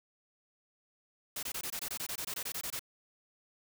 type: noise bursts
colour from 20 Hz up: white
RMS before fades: -38 dBFS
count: 16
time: 1.36-2.794 s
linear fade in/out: 5 ms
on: 69 ms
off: 22 ms
effects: none